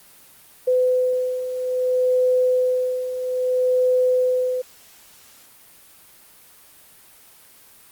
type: beating tone pair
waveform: sine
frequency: 505 / 505.61 Hz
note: B4 / B4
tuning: +39 / +41 cents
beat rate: 0.61 Hz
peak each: -24 / -18 dBFS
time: 0.67-4.62 s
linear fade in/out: 10 ms
effects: white hiss -49 dBFS RMS until 7.91 s + Opus 32 kbps